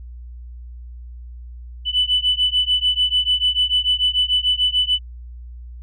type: beating tone pair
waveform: sine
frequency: 2986 / 2992.8 Hz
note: F#7 / F#7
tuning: +15 / +19 cents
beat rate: 6.8 Hz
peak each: -18 dBFS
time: 1.85-4.99 s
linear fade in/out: 50 ms
effects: tanh soft clip ceiling -8 dBFS + added 60 Hz sine -33 dBFS peak until 5.82 s